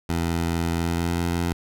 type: tone with pitch glide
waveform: 15% pulse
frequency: 84 to 85.96 Hz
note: E2 to F2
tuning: +33 to -27 cents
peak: -16 dBFS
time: 0.09-1.53 s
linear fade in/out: 5 ms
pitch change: +40 cents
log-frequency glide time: 0.77-1.21 s
effects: none